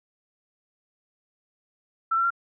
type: tone with pitch steps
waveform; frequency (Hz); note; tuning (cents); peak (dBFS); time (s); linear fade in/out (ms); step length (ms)
sine; 1335 / 1356 / 1377.3; E6 / E6 / F6; +22 / +49 / -24; -20; 2.11-2.305; 10; 65
effects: none